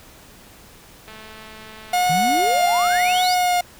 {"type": "click train", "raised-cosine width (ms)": 0.3, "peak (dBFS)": -25, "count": 474, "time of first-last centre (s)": [1.08, 3.25], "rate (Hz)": 218}
{"type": "tone with vibrato", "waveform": "45% pulse", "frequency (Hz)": 717, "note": "F5", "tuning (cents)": 45, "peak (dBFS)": -16, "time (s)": [1.93, 3.61], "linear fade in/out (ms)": 5, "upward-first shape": "triangle", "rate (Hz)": 0.96, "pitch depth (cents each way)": 37}
{"type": "exponential sweep", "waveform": "sine", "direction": "up", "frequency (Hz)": [146.83, 5274], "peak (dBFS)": -23, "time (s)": [2.09, 3.35], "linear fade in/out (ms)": 10}
{"effects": ["pink hiss -46 dBFS RMS until 3.79 s"]}